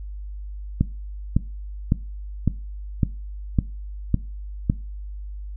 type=click train; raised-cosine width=5 ms; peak=-5 dBFS; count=8; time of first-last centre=0.81-4.699 s; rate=1.8 Hz; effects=noise-tail reverb RT60 0.3 s tail -19 dB re dry + added 50 Hz sine -31 dBFS peak until 5.56 s